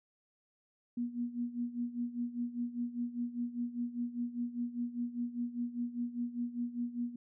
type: tone with tremolo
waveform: sine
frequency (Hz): 240.3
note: B3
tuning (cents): -47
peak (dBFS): -31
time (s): 0.97-7.16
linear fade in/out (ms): 5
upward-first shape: sine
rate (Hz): 5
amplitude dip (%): 80
effects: none